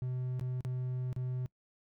triangle tone with dropouts, 126.8 Hz, B2, 46 cents sharp, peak -31 dBFS, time 0.02-1.46 s, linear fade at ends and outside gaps 0 ms, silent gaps 0.396-0.411 / 0.607-0.649 / 1.129-1.163 s, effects noise-tail reverb RT60 0.1 s tail -23 dB re dry

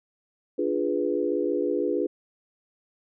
sine chord, D diminished seventh, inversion none, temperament equal, 293.7 / 349.2 / 415.3 / 493.9 Hz, D4 / F4 / Ab4 / Cb5, 0 / 0 / 0 / 0 cents, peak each -29 / -28 / -28 / -29 dBFS, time 0.58-2.07 s, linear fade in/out 10 ms, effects none

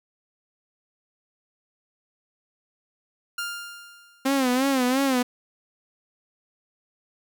sawtooth tone with exponential decay, 1400 Hz, F6, 4 cents sharp, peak -23 dBFS, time 3.38-4.49 s, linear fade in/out 5 ms, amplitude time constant 240 ms
sawtooth tone with vibrato, 261.6 Hz, C4, in tune, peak -16 dBFS, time 4.25-5.23 s, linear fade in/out 10 ms, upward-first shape sine, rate 2.9 Hz, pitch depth 100 cents each way
effects none

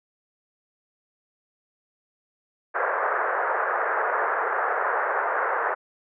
white band-pass noise, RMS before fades -25 dBFS, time 2.74-5.75 s, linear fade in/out 20 ms, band 420 to 1700 Hz, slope 48 dB/octave, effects none

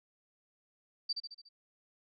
sine tone with echo, 4648 Hz, D8, 19 cents flat, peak -30 dBFS, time 1.09-1.13 s, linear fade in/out 10 ms, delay 72 ms, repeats 5, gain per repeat -5 dB, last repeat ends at 1.49 s, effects none

